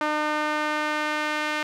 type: tone with band-pass filter sweep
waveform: sawtooth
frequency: 302.8 Hz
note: D#4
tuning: 47 cents flat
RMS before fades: -26 dBFS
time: 0.01-1.63 s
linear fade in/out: 2 ms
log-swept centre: 1200 to 2000 Hz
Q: 1.1
effects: none